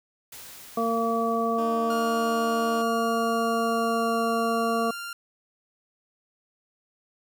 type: noise with exponential decay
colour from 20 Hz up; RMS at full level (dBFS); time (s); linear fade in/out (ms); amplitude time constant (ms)
white; -42; 0.32-4.56; 5; 920
type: harmonic tone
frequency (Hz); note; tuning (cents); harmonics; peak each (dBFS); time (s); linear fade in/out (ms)
229.1; A#3; -30; 1 / 2 / 3 / 5; -28 / -28 / -28 / -28; 0.77-4.91; 5
type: tone with vibrato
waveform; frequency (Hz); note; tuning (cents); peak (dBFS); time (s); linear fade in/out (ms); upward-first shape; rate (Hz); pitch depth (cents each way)
15% pulse; 307; D#4; -23; -31; 1.58-2.82; 5; triangle; 12; 12
type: tone with pitch glide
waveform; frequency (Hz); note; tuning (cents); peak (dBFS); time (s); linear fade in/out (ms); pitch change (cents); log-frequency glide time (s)
sawtooth; 1412 to 1391.8; F6 to F6; +19 to -6; -30; 1.9-5.13; 2; -25; 2.66-4.21
effects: none